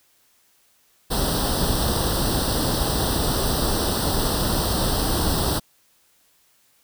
pink noise with comb filter, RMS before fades -22 dBFS, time 1.1-5.6 s, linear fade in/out 20 ms, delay 0.22 ms, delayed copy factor +0.9, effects white hiss -61 dBFS RMS until 6.83 s

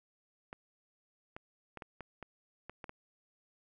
clicks, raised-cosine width 0.5 ms, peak -29 dBFS, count 9, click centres 0.529 / 1.365 / 1.773 / 1.822 / 2.007 / 2.227 / 2.696 / 2.842 / 2.894 s, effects none

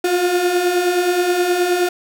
35% pulse beating tone pair, 348.5 / 358 Hz, F4 / F4, -4 / +43 cents, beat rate 9.5 Hz, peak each -21 / -14 dBFS, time 0.04-1.89 s, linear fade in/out 5 ms, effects none

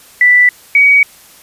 sine tone pair in turn, 1975.5 / 2260 Hz, B6 / C#7, 0 / +33 cents, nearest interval major second, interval 233 cents, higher second, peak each -4 dBFS, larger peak neither, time 0.21-0.49 / 0.75-1.03 s, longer neither, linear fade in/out 2 ms, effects white hiss -41 dBFS RMS until 1.42 s + resampled to 32000 Hz

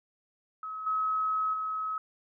sine tone with level steps, 1281 Hz, E6, 50 cents flat, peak -35 / -26 / -30 dBFS, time 0.63-1.98 s, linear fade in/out 2 ms, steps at 0.86 / 1.53 s, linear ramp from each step 10 ms, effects none

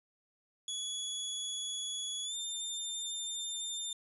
25% pulse tone with pitch glide, 3381 to 3603 Hz, G#7 to A7, +30 to +40 cents, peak -32 dBFS, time 0.68-3.93 s, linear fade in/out 2 ms, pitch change +110 cents, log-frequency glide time 2.24-2.34 s, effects resampled to 32000 Hz + 12-bit

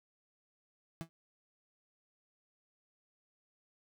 35% pulse tone with exponential decay, 164.81 Hz, E3, in tune, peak -33 dBFS, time 1.01-1.09 s, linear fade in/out 0 ms, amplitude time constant 17 ms, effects none

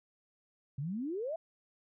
sine exponential sweep, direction up, 129.6 to 683 Hz, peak -34 dBFS, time 0.78-1.36 s, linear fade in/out 5 ms, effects none

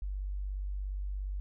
sine tone, 48.56 Hz, G1, 16 cents flat, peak -33 dBFS, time 0.02-1.4 s, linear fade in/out 0 ms, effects none

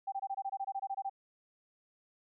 sine tone bursts, 784 Hz, G5, in tune, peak -33 dBFS, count 14, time 0.07-1.097 s, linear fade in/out 10 ms, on 52 ms, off 23 ms, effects none

